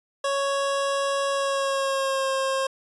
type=tone with pitch glide; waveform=25% pulse; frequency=554.4 to 534.9 Hz; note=C#5 to C5; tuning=0 to +38 cents; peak=-19 dBFS; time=0.24-2.67 s; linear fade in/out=5 ms; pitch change=-62 cents; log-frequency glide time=1.31-2.29 s; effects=resampled to 24000 Hz